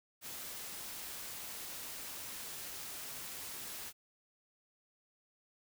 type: noise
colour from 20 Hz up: white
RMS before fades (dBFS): -45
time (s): 0.21-3.93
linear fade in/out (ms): 50
effects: none